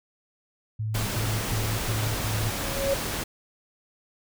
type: tone bursts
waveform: sine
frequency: 108.7 Hz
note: A2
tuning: 21 cents flat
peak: -26 dBFS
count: 5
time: 0.79-2.508 s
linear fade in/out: 10 ms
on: 270 ms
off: 92 ms
type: noise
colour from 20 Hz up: pink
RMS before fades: -30 dBFS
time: 0.94-3.24 s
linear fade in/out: 10 ms
type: tone with exponential growth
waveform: sine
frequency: 551 Hz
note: C#5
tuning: 11 cents flat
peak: -19 dBFS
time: 2.43-2.94 s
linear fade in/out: 5 ms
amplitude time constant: 110 ms
effects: none